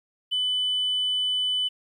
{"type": "tone", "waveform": "sine", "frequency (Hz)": 3000, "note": "F#7", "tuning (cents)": 23, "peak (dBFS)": -21, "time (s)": [0.31, 1.69], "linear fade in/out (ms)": 20, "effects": ["tanh soft clip ceiling -19 dBFS", "10-bit"]}